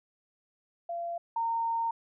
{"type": "tone pair in turn", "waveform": "sine", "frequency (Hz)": [685, 918.3], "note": ["F5", "A#5"], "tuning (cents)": [-34, -26], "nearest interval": "perfect fourth", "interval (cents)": 508, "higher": "second", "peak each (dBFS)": [-32, -27], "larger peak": "second", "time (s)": [[0.89, 1.18], [1.36, 1.91]], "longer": "second", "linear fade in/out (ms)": 5, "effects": []}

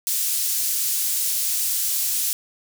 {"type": "high-pass noise", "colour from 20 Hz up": "pink", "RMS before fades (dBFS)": -23, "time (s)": [0.07, 2.33], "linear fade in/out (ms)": 0, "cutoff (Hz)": 7200, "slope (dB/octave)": 12, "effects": []}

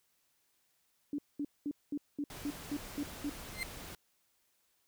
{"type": "tone bursts", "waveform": "sine", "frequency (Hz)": 289.4, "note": "D4", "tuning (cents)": -25, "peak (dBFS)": -33, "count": 9, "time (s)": [1.13, 3.296], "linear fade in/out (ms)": 2, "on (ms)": 54, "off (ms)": 210}
{"type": "noise", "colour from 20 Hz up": "pink", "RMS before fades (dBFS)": -47, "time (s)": [2.3, 3.95], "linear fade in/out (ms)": 2}
{"type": "tone with exponential growth", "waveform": "35% pulse", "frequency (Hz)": 2086, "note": "C7", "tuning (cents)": -6, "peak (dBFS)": -30, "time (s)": [3.49, 3.63], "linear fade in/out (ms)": 0, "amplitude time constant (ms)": 29}
{"effects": ["white hiss -75 dBFS RMS until 4.87 s"]}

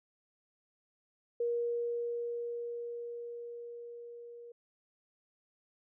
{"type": "tone with level ramp", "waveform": "sine", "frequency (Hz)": 473.8, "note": "A#4", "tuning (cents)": 28, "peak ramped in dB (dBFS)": [-29, -47], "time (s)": [1.4, 4.52], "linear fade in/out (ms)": 5, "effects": []}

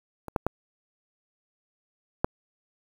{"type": "clicks", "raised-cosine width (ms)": 1, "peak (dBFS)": [-22, -10, -10, -7], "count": 4, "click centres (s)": [0.283, 0.362, 0.466, 2.245], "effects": ["7-bit"]}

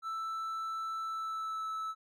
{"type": "tone with pitch glide", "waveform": "triangle", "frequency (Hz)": [1323, 1307.8], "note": ["E6", "E6"], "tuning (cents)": [6, -14], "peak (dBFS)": -33, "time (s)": [0.02, 1.95], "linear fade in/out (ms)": 50, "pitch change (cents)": -20, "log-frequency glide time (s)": [1.03, 1.67], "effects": []}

